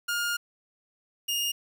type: tone pair in turn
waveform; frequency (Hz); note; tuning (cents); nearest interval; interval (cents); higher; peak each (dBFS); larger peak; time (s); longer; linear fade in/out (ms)
sawtooth; 1416 / 2839; F6 / F7; +23 / +28; octave; 1205; second; -23; neither; 0.08-0.37 / 1.28-1.52; first; 10
effects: 9-bit